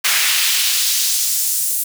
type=noise with high-pass filter sweep; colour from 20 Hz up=pink; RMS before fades=-17 dBFS; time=0.04-1.84 s; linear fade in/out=10 ms; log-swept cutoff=1800 to 10000 Hz; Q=1.1; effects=none